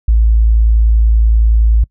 sine tone, 55.3 Hz, A1, 9 cents sharp, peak -6 dBFS, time 0.08-1.84 s, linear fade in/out 5 ms, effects noise-tail reverb RT60 0.1 s tail -24 dB re dry

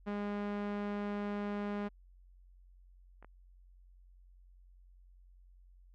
sawtooth tone, 204.8 Hz, G#3, 24 cents flat, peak -31 dBFS, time 0.06-1.89 s, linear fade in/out 20 ms
clicks, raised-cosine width 0.5 ms, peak -39 / -37 dBFS, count 2, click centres 3.226 / 3.246 s
effects added 45 Hz sine -57 dBFS peak until 5.94 s + low-pass 2000 Hz 12 dB/octave

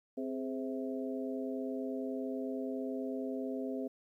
harmonic tone with a mistuned harmonic, 130.81 Hz, C3, in tune, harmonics 2 / 3 / 4 / 5, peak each -37 / -41 / -43 / -45 dBFS, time 0.17-3.88 s, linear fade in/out 10 ms, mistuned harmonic 3, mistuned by +93 cents, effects 12-bit

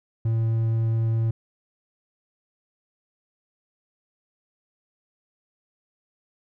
triangle tone, 113.1 Hz, A2, 48 cents sharp, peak -18 dBFS, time 0.25-1.31 s, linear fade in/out 5 ms, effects none

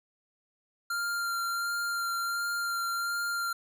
square tone with vibrato, 1389 Hz, F6, 10 cents flat, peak -30 dBFS, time 0.9-3.53 s, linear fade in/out 5 ms, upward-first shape sine, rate 1.4 Hz, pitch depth 13 cents each way, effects none

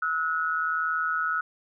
sine tone pair together, 1299 / 1460.3 Hz, E6 / F#6, -26 / -23 cents, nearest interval major second, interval 203 cents, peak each -27 dBFS, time 0.02-1.41 s, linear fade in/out 5 ms, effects none

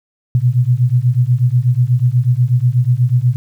sine beating tone pair, 119.7 / 127.9 Hz, A#2 / C3, +46 / -39 cents, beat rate 8.2 Hz, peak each -13 dBFS, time 0.35-3.36 s, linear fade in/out 0 ms, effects 8-bit

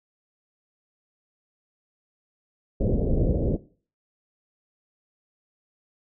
pink low-pass noise, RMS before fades -23 dBFS, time 2.8-3.57 s, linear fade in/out 10 ms, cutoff 570 Hz, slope 48 dB/octave, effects noise-tail reverb RT60 0.4 s tail -17 dB re dry

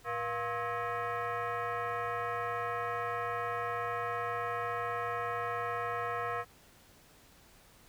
sine tone with frequency modulation, 110.6 Hz, A2, 9 cents sharp, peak -32 dBFS, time 0.04-6.45 s, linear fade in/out 50 ms, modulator 591 Hz, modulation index 2.7, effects pink hiss -60 dBFS RMS until 7.88 s

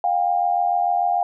sine tone pair together, 709.2 / 796 Hz, F5 / G5, +26 / +26 cents, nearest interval major second, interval 200 cents, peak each -19 / -21 dBFS, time 0.04-1.23 s, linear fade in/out 2 ms, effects none

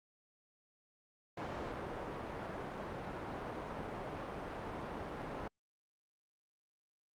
white low-pass noise, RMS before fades -43 dBFS, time 1.37-5.48 s, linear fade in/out 5 ms, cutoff 900 Hz, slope 12 dB/octave, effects Opus 48 kbps

